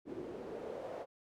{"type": "noise with band-pass filter sweep", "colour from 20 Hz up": "pink", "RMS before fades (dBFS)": -44, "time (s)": [0.05, 1.06], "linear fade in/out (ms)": 50, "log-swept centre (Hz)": [330, 600], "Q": 3.6, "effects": []}